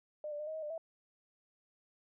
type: tone with pitch steps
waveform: sine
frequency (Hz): 604 / 588 / 604 / 629 / 633 / 598 / 653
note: D5 / D5 / D5 / D#5 / D#5 / D5 / E5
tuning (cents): +48 / +2 / +48 / +19 / +30 / +31 / -17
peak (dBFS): -38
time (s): 0.24-0.779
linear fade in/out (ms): 2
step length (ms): 77
effects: none